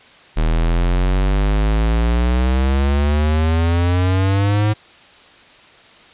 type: exponential sweep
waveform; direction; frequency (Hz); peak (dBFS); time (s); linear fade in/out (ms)
square; up; 38.89 to 107.5; -14; 0.36-4.74; 20
effects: white hiss -45 dBFS RMS until 6.13 s + resampled to 8000 Hz